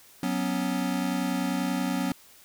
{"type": "chord", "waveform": "square", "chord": "F# suspended fourth", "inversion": "none", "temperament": "equal", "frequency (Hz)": [185, 246.9, 277.2], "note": ["F#3", "B3", "C#4"], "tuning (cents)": [0, 0, 0], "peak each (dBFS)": -31, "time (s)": [0.23, 2.12], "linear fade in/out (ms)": 2, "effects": ["white hiss -54 dBFS RMS until 2.44 s"]}